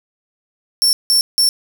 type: tone bursts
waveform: sawtooth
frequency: 5430 Hz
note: F8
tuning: 50 cents flat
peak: -8 dBFS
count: 3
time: 0.82-1.49 s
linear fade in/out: 0 ms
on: 110 ms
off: 170 ms
effects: none